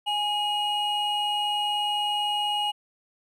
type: tone pair together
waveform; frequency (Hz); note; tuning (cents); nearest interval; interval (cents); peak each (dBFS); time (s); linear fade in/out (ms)
triangle; 830.6 / 2891; G#5 / F#7; 0 / -41; octave + minor seventh; 2159; -25; 0.06-2.72; 20
effects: none